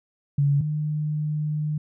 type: tone pair in turn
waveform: sine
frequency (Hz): 142.2 / 151.49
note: C#3 / D#3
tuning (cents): +45 / -46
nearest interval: minor second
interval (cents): 109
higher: second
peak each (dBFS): -17 / -23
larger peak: first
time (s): 0.38-0.61 / 0.61-1.78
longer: second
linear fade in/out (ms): 5
effects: none